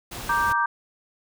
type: noise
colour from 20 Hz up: pink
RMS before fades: -35 dBFS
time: 0.11-0.53 s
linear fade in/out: 10 ms
type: chord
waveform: sine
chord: G minor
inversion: first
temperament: just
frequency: 940.8 / 1176 / 1568 Hz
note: Bb5 / D6 / G6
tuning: +16 / +2 / 0 cents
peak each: -24 dBFS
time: 0.29-0.66 s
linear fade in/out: 5 ms
effects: none